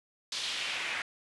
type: noise with band-pass filter sweep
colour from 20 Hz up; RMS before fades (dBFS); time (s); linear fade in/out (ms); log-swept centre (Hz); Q
pink; -35; 0.32-1.02; 2; 4200 to 1900; 2
effects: resampled to 24000 Hz